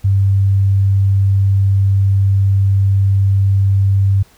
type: tone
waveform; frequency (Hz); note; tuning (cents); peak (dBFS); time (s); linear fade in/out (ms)
sine; 98; G2; 0; -9; 0.04-4.23; 10
effects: pink hiss -49 dBFS RMS until 4.37 s